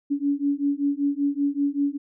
sine beating tone pair, 281.4 / 286.6 Hz, C#4 / D4, +26 / -42 cents, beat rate 5.2 Hz, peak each -24 dBFS, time 0.1-1.98 s, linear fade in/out 20 ms, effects none

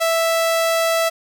sawtooth tone, 659.3 Hz, E5, in tune, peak -12 dBFS, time 0-1.1 s, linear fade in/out 20 ms, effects none

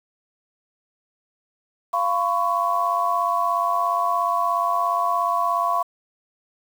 sine tone cluster, 691 / 1013 / 1110 Hz, F5 / B5 / C#6, -19 / +44 / +2 cents, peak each -24 / -24 / -22 dBFS, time 1.93-5.83 s, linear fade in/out 10 ms, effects 7-bit

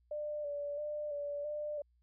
sine tone with vibrato, 587.3 Hz, D5, in tune, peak -36 dBFS, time 0.11-1.82 s, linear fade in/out 5 ms, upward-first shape square, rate 1.5 Hz, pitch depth 28 cents each way, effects added 60 Hz sine -68 dBFS peak until 2.02 s

